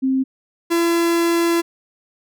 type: tone pair in turn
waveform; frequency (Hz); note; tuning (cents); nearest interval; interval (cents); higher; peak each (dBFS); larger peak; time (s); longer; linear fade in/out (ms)
sine / 45% pulse; 264 / 338.3; C4 / E4; +16 / +45; major third; 429; second; -15; neither; 0.02-0.24 / 0.7-1.62; second; 20
effects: none